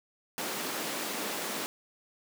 pink high-pass noise, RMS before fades -35 dBFS, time 0.38-1.66 s, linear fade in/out 0 ms, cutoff 220 Hz, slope 24 dB/octave, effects none

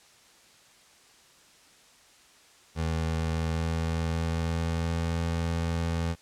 25% pulse tone with pitch glide, 80.9 to 83.41 Hz, E2 to E2, -32 to +21 cents, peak -23 dBFS, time 2.75-6.16 s, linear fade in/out 50 ms, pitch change +53 cents, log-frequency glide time 3.01-5.16 s, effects white hiss -57 dBFS RMS until 6.21 s + low-pass 8000 Hz 12 dB/octave

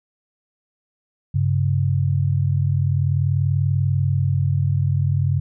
sine tone pair together, 97.6 / 138.03 Hz, G2 / C#3, -7 / -7 cents, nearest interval tritone, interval 600 cents, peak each -19 dBFS, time 1.34-5.4 s, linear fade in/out 10 ms, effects none

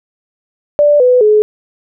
sine tone with pitch steps, 587 / 499.3 / 424.8 Hz, D5 / B4 / G#4, -1 / +19 / +39 cents, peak -5 dBFS, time 0.79-1.42 s, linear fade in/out 0 ms, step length 210 ms, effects none

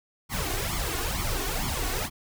pink noise with flanger, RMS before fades -29 dBFS, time 0.29-2.1 s, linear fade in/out 50 ms, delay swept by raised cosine 0.9 to 2.8 ms, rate 2.2 Hz, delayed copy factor +1, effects none

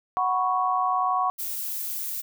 sine chord, F# suspended fourth, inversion none, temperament equal, 740 / 987.8 / 1108.7 Hz, F#5 / B5 / C#6, 0 / 0 / 0 cents, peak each -25 / -29 / -24 dBFS, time 0.17-1.3 s, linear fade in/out 0 ms
violet noise, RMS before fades -31 dBFS, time 1.38-2.22 s, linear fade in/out 20 ms
effects none

